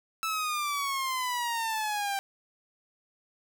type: exponential sweep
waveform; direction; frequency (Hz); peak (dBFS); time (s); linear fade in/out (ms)
sawtooth; down; 1319 to 782; -25; 0.23-2.19; 0
effects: none